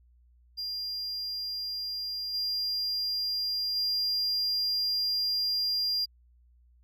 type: tone with level steps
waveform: triangle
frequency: 4800 Hz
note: D8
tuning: 37 cents sharp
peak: -31 / -27 / -25 dBFS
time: 0.57-6.06 s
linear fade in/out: 20 ms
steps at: 2.33 / 3.75 s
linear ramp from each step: 20 ms
effects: added 60 Hz sine -58 dBFS peak until 6.83 s